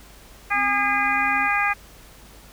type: harmonic tone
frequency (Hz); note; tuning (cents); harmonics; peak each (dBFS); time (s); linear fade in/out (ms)
407; G#4; -35; 2 / 3 / 4 / 5 / 6; -25 / -25 / -25 / -25 / -25; 0.5-1.74; 20
type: tone with pitch glide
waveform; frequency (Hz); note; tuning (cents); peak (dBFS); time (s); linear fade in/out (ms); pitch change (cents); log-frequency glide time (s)
sine; 261.6 to 267.7; C4 to C4; 0 to +40; -33; 0.53-1.49; 50; +40; 0.68-1.24
effects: added 50 Hz sine -48 dBFS peak until 2.52 s + pink hiss -48 dBFS RMS until 2.52 s